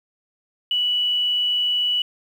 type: tone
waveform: sine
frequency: 2951 Hz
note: F#7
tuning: 5 cents flat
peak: -18 dBFS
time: 0.71-2.02 s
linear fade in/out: 2 ms
effects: 8-bit